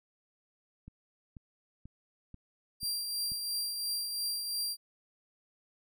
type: click train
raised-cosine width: 5 ms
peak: -35 dBFS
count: 6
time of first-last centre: 0.88-3.319 s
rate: 2.05 Hz
type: tone with tremolo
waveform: sawtooth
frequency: 4738 Hz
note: D8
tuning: 14 cents sharp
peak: -28 dBFS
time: 2.8-4.77 s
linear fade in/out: 50 ms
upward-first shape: triangle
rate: 2.9 Hz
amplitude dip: 45%
effects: none